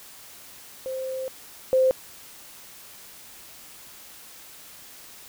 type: tone pair in turn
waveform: sine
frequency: 523 / 520 Hz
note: C5 / C5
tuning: -1 / -11 cents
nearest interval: unison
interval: 10 cents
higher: first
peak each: -28 / -16 dBFS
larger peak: second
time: 0.86-1.28 / 1.73-1.91 s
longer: first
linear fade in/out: 0 ms
effects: white hiss -46 dBFS RMS until 5.28 s